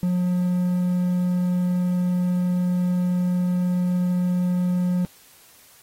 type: tone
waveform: triangle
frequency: 179.4 Hz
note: F3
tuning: 47 cents sharp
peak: -17 dBFS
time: 0.03-5.05 s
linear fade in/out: 0 ms
effects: white hiss -52 dBFS RMS until 5.82 s + AAC 48 kbps